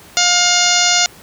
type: harmonic tone with a mistuned harmonic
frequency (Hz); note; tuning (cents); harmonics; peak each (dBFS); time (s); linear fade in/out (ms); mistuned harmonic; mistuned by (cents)
710; F5; +28; 1 / 2 / 3 / 4 / 5 / 6 / 7 / 8 / 9 / 10; -20 / -20 / -20 / -20 / -20 / -20 / -20 / -20 / -20 / -20; 0.17-1.06; 0; 10; -30
effects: pink hiss -41 dBFS RMS until 1.22 s + high-pass 80 Hz 12 dB/octave